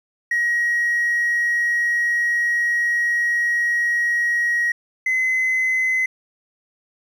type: tone pair in turn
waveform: triangle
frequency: 1896 / 2040 Hz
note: A#6 / C7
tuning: +29 / -44 cents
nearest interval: minor second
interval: 127 cents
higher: second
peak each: -14 dBFS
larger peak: neither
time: 0.31-4.72 / 5.06-6.06 s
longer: first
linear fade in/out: 5 ms
effects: tanh soft clip ceiling -13 dBFS